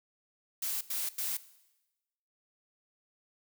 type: noise bursts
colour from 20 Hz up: blue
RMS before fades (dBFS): -34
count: 3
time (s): 0.62-1.37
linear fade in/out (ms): 5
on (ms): 190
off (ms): 90
effects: noise-tail reverb RT60 1.0 s tail -17 dB re dry